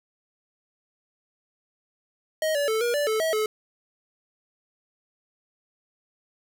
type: tone with pitch steps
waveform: square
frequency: 628 / 574 / 439.9 / 476.9 / 583 / 436.6 / 644 / 430.9 Hz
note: D#5 / D5 / A4 / A#4 / D5 / A4 / E5 / A4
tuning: +16 / -40 / 0 / +39 / -13 / -13 / -41 / -36 cents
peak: -23 dBFS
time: 2.42-3.46 s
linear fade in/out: 2 ms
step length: 130 ms
effects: none